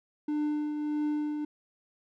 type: tone with tremolo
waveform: triangle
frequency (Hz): 299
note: D4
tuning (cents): +31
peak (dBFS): -24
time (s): 0.28-1.45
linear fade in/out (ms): 5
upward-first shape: triangle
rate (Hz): 1.6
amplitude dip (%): 45
effects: none